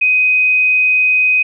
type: tone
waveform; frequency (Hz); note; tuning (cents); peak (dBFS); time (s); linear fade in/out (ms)
sine; 2508; D#7; +13; -9; 0.01-1.43; 10
effects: none